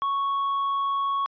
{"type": "tone", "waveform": "triangle", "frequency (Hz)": 1108.7, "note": "C#6", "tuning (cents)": 0, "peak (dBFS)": -21, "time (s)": [0.02, 1.26], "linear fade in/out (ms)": 0, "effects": ["resampled to 11025 Hz"]}